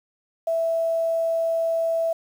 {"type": "tone with quantisation", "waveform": "sine", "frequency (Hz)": 659.3, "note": "E5", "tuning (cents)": 0, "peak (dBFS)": -20, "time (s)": [0.47, 2.13], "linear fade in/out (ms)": 5, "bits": 8, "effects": []}